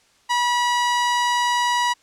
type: tone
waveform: sawtooth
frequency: 970 Hz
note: B5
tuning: 31 cents flat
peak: -14 dBFS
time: 0.29-1.94 s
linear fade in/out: 20 ms
effects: white hiss -58 dBFS RMS until 2.02 s + low-pass 7000 Hz 12 dB/octave